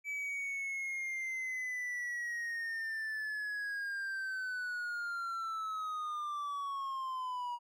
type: linear sweep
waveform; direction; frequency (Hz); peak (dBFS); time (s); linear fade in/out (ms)
triangle; down; 2303 to 955; -34; 0.04-7.59; 50
effects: none